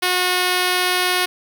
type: tone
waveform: 5% pulse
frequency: 362.9 Hz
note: F#4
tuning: 34 cents flat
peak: -5 dBFS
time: 0.02-1.26 s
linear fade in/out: 10 ms
effects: none